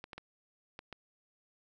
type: clicks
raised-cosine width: 0.3 ms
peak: -28 dBFS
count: 5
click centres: 0.041 / 0.132 / 0.18 / 0.791 / 0.927 s
effects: none